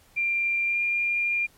sine tone with pitch glide, 2379 to 2402 Hz, D7 to D7, +22 to +38 cents, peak -22 dBFS, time 0.16-1.47 s, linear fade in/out 20 ms, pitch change +16 cents, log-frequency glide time 0.66-0.79 s, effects pink hiss -58 dBFS RMS until 1.57 s + MP3 64 kbps

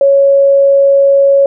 sine tone, 554.4 Hz, C#5, in tune, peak -4 dBFS, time 0.01-1.46 s, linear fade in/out 2 ms, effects none

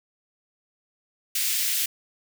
white high-pass noise, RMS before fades -25 dBFS, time 1.35-1.86 s, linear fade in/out 5 ms, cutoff 2000 Hz, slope 24 dB/octave, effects none

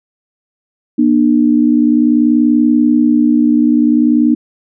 sine tone pair together, 240 / 300.5 Hz, B3 / D4, -49 / +40 cents, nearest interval major third, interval 389 cents, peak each -10 dBFS, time 0.98-4.35 s, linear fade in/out 10 ms, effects none

